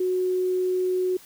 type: tone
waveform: sine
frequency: 367.6 Hz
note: F#4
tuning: 11 cents flat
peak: -21 dBFS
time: 0-1.17 s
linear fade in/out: 5 ms
effects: white hiss -50 dBFS RMS until 1.25 s